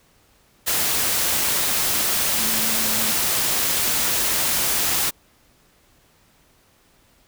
sine tone in noise, 220 Hz, A3, in tune, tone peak -32 dBFS, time 2.38-3.13 s, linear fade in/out 20 ms, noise white, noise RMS -21 dBFS, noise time 0.66-5.11 s, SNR -14 dB, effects pink hiss -58 dBFS RMS until 7.27 s

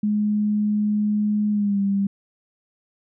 sine tone with pitch glide, 209.6 to 198.18 Hz, G#3 to G3, +16 to +19 cents, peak -18 dBFS, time 0.03-2.07 s, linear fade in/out 5 ms, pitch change -97 cents, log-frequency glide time 1.51-1.8 s, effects none

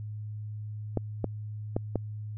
clicks, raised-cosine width 2 ms, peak -14 dBFS, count 4, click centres 0.973 / 1.243 / 1.765 / 1.957 s, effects added 106 Hz sine -35 dBFS peak until 2.37 s

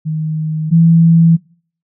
sine tone pair in turn, 156.4 / 165.7 Hz, D#3 / E3, +9 / +9 cents, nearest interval minor second, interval 100 cents, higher second, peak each -15 / -5 dBFS, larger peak second, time 0.05-0.71 / 0.71-1.37 s, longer neither, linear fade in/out 20 ms, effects noise-tail reverb RT60 0.5 s tail -24 dB re dry

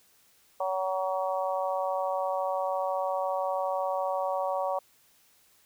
harmonic tone, 188.1 Hz, F#3, 29 cents sharp, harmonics 3 / 4 / 5 / 6, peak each -30 / -32 / -34 / -36 dBFS, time 0.6-4.79 s, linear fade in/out 5 ms, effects white hiss -63 dBFS RMS until 5.65 s

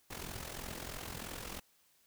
pink noise with amplitude modulation, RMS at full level -41 dBFS, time 0.1-1.6 s, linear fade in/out 10 ms, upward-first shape sine, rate 43 Hz, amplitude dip 70%, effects white hiss -70 dBFS RMS until 2.06 s

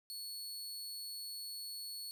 sawtooth tone, 4400 Hz, C#8, 14 cents flat, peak -40 dBFS, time 0.1-2.11 s, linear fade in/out 0 ms, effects none

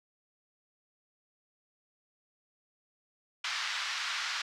pink band-pass noise, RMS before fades -35 dBFS, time 3.44-4.42 s, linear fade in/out 5 ms, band 1200 to 5500 Hz, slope 24 dB/octave, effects none

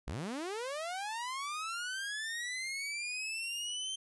sawtooth linear sweep, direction up, 46.34 to 3136 Hz, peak -33 dBFS, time 0.07-3.96 s, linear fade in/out 10 ms, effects resampled to 24000 Hz

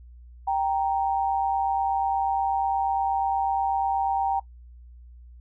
sine tone pair together, 784 / 932.3 Hz, G5 / A#5, 0 / 0 cents, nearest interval minor third, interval 300 cents, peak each -23 / -27 dBFS, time 0.47-4.4 s, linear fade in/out 10 ms, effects noise-tail reverb RT60 0.1 s tail -20 dB re dry + added 60 Hz sine -44 dBFS peak until 5.4 s

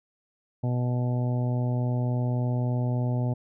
harmonic tone, 123.47 Hz, B2, in tune, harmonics 1 / 2 / 3 / 4 / 5 / 6 / 7, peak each -24 / -32 / -40 / -41 / -38 / -44 / -43 dBFS, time 0.63-3.34 s, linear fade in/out 10 ms, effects none

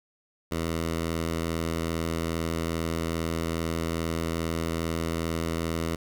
10% pulse tone, 82.41 Hz, E2, in tune, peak -19 dBFS, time 0.51-5.96 s, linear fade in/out 10 ms, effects none

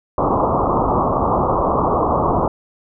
white low-pass noise, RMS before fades -17 dBFS, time 0.18-2.48 s, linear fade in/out 2 ms, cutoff 1200 Hz, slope 96 dB/octave, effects none

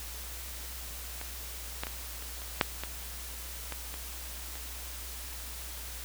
clicks, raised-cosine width 0.3 ms, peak -23 / -16 / -20 / -28 / -28 / -6 / -19 / -20 / -24 / -28 dBFS, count 10, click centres 1.214 / 1.835 / 1.869 / 2.224 / 2.419 / 2.612 / 2.836 / 3.723 / 3.941 / 4.555 s, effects added 60 Hz sine -43 dBFS peak until 6.04 s + white hiss -43 dBFS RMS until 6.04 s

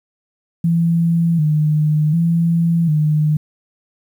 sine tone with vibrato, 159.8 Hz, D#3, 47 cents sharp, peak -12 dBFS, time 0.64-3.37 s, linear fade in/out 5 ms, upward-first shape square, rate 0.67 Hz, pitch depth 83 cents each way, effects 8-bit

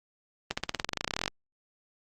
accelerating click train, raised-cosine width 0.2 ms, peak -11 dBFS, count 21, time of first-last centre 0.51-1.279 s, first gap 65 ms, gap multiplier 0.94, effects Opus 32 kbps

